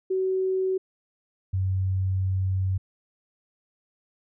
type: tone pair in turn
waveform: sine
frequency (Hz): 376.9 / 94.55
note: F#4 / F#2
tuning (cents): +32 / +38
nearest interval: 2 octaves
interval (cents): 2394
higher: first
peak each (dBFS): -22 / -22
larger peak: neither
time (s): 0.1-0.78 / 1.53-2.78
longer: second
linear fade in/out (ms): 10
effects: none